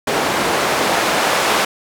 white noise with band-pass filter sweep, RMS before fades -17 dBFS, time 0.07-1.65 s, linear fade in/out 5 ms, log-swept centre 450 to 770 Hz, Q 0.71, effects none

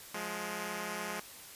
5% pulse tone pair together, 176.57 / 209.8 Hz, F3 / G#3, +19 / +18 cents, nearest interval minor third, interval 299 cents, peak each -30 / -27 dBFS, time 0.14-1.2 s, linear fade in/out 5 ms, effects white hiss -50 dBFS RMS until 1.55 s + resampled to 32000 Hz

